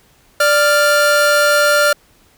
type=tone pair together; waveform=45% pulse; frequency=587.3 / 1395.6 Hz; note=D5 / F6; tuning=0 / -2 cents; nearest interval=octave + minor third; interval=1498 cents; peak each=-13 dBFS; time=0.4-1.93 s; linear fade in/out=5 ms; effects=pink hiss -52 dBFS RMS until 2.37 s